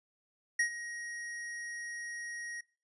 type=tone with ADSR envelope; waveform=square; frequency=1885 Hz; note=A#6; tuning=19 cents sharp; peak=-26 dBFS; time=0.59-2.61 s; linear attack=6 ms; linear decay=96 ms; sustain=-14 dB; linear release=7 ms; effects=noise-tail reverb RT60 0.4 s tail -24 dB re dry + resampled to 24000 Hz